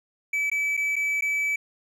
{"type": "tone with dropouts", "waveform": "triangle", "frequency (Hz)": 2300, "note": "D7", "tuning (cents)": -37, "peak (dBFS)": -21, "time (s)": [0.33, 1.56], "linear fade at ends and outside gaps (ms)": 5, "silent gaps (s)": [[0.5, 0.515], [0.769, 0.774], [0.958, 0.963], [1.21, 1.221]], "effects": []}